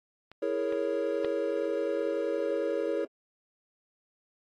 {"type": "clicks", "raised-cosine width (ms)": 0.3, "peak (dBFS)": [-31, -28, -21], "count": 3, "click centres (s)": [0.316, 0.725, 1.247]}
{"type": "chord", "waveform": "triangle", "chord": "A# half-diminished seventh", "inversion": "second", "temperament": "equal", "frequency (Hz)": [329.6, 415.3, 466.2, 554.4], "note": ["E4", "G#4", "A#4", "C#5"], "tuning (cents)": [0, 0, 0, 0], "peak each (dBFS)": [-33, -31, -31, -30], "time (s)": [0.42, 3.05], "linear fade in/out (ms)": 5}
{"effects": ["AAC 32 kbps"]}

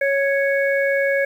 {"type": "harmonic tone", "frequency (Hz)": 554.4, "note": "C#5", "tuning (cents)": 0, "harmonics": [1, 3, 4], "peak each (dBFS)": [-18, -22, -25], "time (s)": [0.01, 1.25], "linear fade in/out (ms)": 5, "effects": ["8-bit"]}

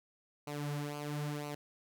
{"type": "tone with flanger", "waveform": "sawtooth", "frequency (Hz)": 146.83, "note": "D3", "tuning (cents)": 0, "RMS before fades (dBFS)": -39, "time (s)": [0.47, 1.55], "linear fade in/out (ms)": 5, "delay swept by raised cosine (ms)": [0.58, 6.28], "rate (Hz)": 1, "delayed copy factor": -0.7, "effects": []}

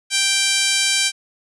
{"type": "tone with high-pass filter", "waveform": "5% pulse", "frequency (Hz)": 784, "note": "G5", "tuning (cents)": 0, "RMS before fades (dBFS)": -18, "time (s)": [0.1, 1.12], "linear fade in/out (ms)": 50, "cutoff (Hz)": 2100, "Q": 1.3, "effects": ["resampled to 24000 Hz"]}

